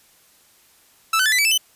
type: tone with pitch steps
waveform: sawtooth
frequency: 1318.5 / 1514.6 / 1739.8 / 1998.5 / 2296 / 2637 / 3029 Hz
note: E6 / F#6 / A6 / B6 / D7 / E7 / F#7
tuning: 0 / +40 / -20 / +20 / -40 / 0 / +40 cents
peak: -12 dBFS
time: 1.13-1.578 s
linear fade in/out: 5 ms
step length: 64 ms
effects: white hiss -55 dBFS RMS until 1.75 s + resampled to 32000 Hz